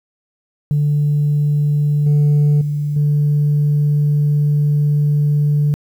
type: tone with level steps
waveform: sine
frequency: 147 Hz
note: D3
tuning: 2 cents sharp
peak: -11 / -7 / -16 / -10 dBFS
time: 0.71-5.74 s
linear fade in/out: 0 ms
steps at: 2.06 / 2.61 / 2.96 s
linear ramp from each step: 5 ms
effects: tanh soft clip ceiling -9 dBFS + 8-bit